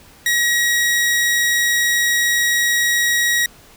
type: tone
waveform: sawtooth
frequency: 1903 Hz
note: A#6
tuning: 35 cents sharp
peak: -11 dBFS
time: 0.26-3.46 s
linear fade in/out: 2 ms
effects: pink hiss -46 dBFS RMS until 3.76 s